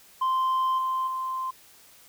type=tone with level steps; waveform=sine; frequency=1042 Hz; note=C6; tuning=7 cents flat; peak=-19 / -23 / -27 dBFS; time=0.21-1.51 s; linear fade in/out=10 ms; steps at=0.78 / 1.07 s; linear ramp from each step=5 ms; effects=tanh soft clip ceiling -21 dBFS + white hiss -54 dBFS RMS until 2.08 s